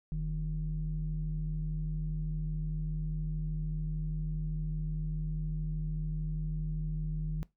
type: tone pair together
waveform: sine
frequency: 43.55 / 155.56 Hz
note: F1 / D#3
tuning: -4 / 0 cents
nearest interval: octave + minor seventh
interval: 2204 cents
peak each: -33 / -33 dBFS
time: 0.12-7.43 s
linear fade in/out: 0 ms
effects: noise-tail reverb RT60 0.2 s tail -21 dB re dry + tanh soft clip ceiling -25 dBFS